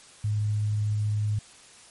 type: tone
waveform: sine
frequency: 105.4 Hz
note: G#2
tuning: 26 cents sharp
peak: -23 dBFS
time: 0.24-1.39 s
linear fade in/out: 5 ms
effects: white hiss -51 dBFS RMS until 1.9 s + MP3 48 kbps